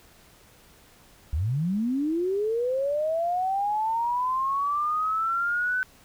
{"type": "linear sweep", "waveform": "sine", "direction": "up", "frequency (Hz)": [66.1, 1518], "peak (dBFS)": -23, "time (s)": [1.33, 5.83], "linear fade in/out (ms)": 0, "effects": ["pink hiss -55 dBFS RMS until 6.04 s"]}